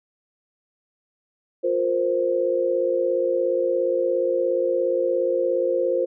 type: chord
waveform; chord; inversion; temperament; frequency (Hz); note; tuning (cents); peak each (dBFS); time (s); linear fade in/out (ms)
sine; F suspended fourth; none; equal with one note detuned; 353.9 / 466.2 / 523.3; F4 / Bb4 / C5; +23 / 0 / 0; -25 / -26 / -21; 1.63-6.06; 20
effects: none